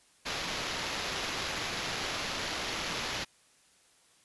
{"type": "noise with sample-and-hold", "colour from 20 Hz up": "blue", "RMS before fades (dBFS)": -35, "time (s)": [0.25, 3.25], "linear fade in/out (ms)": 20, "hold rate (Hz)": 8820, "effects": ["white hiss -64 dBFS RMS until 4.24 s", "resampled to 24000 Hz"]}